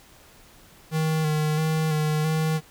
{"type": "tone with vibrato", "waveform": "square", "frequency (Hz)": 155.56, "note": "D#3", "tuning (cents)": 0, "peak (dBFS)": -22, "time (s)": [0.91, 2.61], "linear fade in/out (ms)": 50, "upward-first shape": "square", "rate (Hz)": 1.5, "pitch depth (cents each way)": 25, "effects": ["pink hiss -52 dBFS RMS until 2.7 s"]}